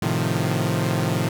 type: chord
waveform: sawtooth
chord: F dominant seventh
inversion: first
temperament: equal with one note detuned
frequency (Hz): 110 / 130.81 / 154.4 / 174.61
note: A2 / C3 / Eb3 / F3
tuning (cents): 0 / 0 / -13 / 0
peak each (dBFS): -22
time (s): 0.02-1.29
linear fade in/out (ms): 5
effects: none